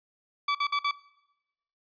sawtooth tone bursts, 1150 Hz, D6, 37 cents flat, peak -20 dBFS, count 4, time 0.48-0.912 s, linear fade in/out 5 ms, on 69 ms, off 52 ms, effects noise-tail reverb RT60 0.9 s tail -21 dB re dry + resampled to 11025 Hz

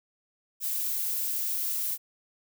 violet noise, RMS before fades -30 dBFS, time 0.6-1.98 s, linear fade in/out 50 ms, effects none

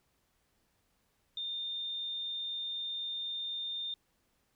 sine tone, 3622 Hz, A7, 49 cents sharp, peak -35 dBFS, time 1.37-3.94 s, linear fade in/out 2 ms, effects pink hiss -75 dBFS RMS until 4.55 s

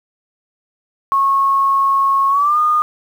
sine tone with pitch glide, 1095 to 1222 Hz, C#6 to D#6, -22 to -32 cents, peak -11 dBFS, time 1.12-2.82 s, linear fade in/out 0 ms, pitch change +190 cents, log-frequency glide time 2.29-2.58 s, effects 7-bit

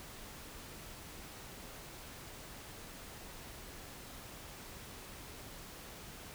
silence, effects pink hiss -50 dBFS RMS until 6.34 s

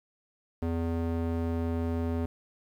square tone with band-pass filter, 83 Hz, E2, 12 cents sharp, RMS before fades -30 dBFS, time 0.62-2.26 s, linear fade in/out 5 ms, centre 290 Hz, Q 0.71, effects 10-bit

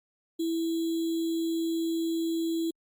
sine tone with sample-and-hold, 329.6 Hz, E4, in tune, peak -26 dBFS, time 0.39-2.71 s, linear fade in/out 10 ms, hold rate 3675 Hz, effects Opus 48 kbps

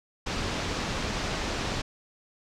pink low-pass noise, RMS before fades -31 dBFS, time 0.26-1.82 s, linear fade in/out 10 ms, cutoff 6200 Hz, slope 24 dB/octave, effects none

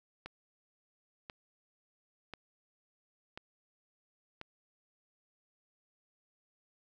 click train, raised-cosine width 0.3 ms, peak -27 dBFS, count 5, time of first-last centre 0.26-4.414 s, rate 0.963 Hz, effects 11-bit

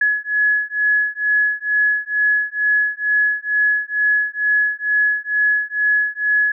sine beating tone pair, 1692 / 1694.2 Hz, G#6 / G#6, +32 / +34 cents, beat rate 2.2 Hz, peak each -18 dBFS, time 0.01-6.52 s, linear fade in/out 5 ms, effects none

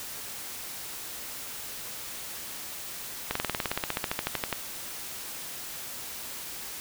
slowing click train, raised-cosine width 0.3 ms, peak -11 dBFS, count 20, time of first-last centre 3.31-4.528 s, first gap 44 ms, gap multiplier 1.04, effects white hiss -39 dBFS RMS until 6.8 s

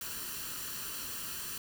white noise with comb filter, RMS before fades -40 dBFS, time 0.01-1.58 s, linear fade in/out 2 ms, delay 0.69 ms, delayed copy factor +0.65, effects none

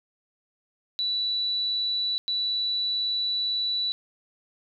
sine tone bursts at uneven times, 3951 Hz, B7, in tune, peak -24 dBFS, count 2, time 0.99-2.18 / 2.28-3.92 s, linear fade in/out 0 ms, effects none

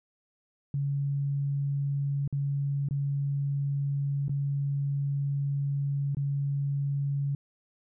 sine tone with dropouts, 140.6 Hz, C#3, 25 cents sharp, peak -26 dBFS, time 0.74-7.35 s, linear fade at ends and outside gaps 2 ms, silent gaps 2.277-2.326 / 2.887-2.909 / 4.282-4.294 / 6.148-6.169 s, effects none

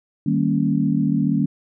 sine chord, Eb dominant seventh, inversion none, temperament equal with one note detuned, 155.56 / 196 / 230.8 / 277.2 Hz, Eb3 / G3 / Bb3 / Db4, 0 / 0 / -17 / 0 cents, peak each -22 dBFS, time 0.26-1.46 s, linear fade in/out 5 ms, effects none

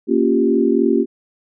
sine chord, G half-diminished seventh, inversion first, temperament equal, 233.1 / 277.2 / 349.2 / 392 Hz, Bb3 / Db4 / F4 / G4, 0 / 0 / 0 / 0 cents, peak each -18 dBFS, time 0.07-1.06 s, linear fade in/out 50 ms, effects none

